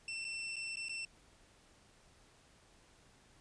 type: tone with dropouts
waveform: sawtooth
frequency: 2689 Hz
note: E7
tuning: 34 cents sharp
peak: -36 dBFS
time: 0.08-1.05 s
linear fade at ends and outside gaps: 2 ms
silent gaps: 0.245-0.249 / 0.559-0.565 / 0.758-0.769 / 0.885-0.894 s
effects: pink hiss -65 dBFS RMS until 3.4 s + resampled to 22050 Hz